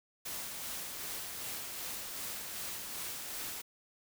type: noise with tremolo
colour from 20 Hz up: white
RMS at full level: -40 dBFS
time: 0.25-3.62 s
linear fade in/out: 10 ms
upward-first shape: sine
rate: 2.6 Hz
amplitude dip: 30%
effects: none